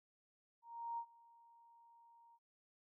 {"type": "tone with ADSR envelope", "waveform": "sine", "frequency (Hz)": 932.3, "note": "A#5", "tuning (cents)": 0, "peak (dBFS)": -39, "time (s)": [0.62, 2.39], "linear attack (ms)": 360, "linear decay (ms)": 73, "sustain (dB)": -24, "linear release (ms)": 46, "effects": []}